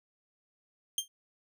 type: tone with exponential decay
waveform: 20% pulse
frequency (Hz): 3178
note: G7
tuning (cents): +23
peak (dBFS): -20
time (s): 0.98-1.08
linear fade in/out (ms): 2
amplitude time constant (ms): 20
effects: none